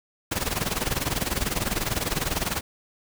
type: noise with tremolo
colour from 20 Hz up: pink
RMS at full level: -24 dBFS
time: 0.31-2.61 s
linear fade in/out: 10 ms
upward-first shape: sine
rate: 20 Hz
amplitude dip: 80%
effects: none